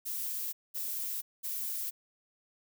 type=noise bursts; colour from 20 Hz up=violet; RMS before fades=-36 dBFS; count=3; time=0.05-1.91 s; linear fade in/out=20 ms; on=480 ms; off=210 ms; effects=none